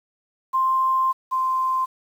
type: tone pair in turn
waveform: sine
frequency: 1049 / 1041.8 Hz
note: C6 / C6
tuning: +4 / -8 cents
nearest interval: unison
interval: 12 cents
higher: first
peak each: -17 / -19 dBFS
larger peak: first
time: 0.53-1.13 / 1.31-1.86 s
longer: first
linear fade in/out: 20 ms
effects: 8-bit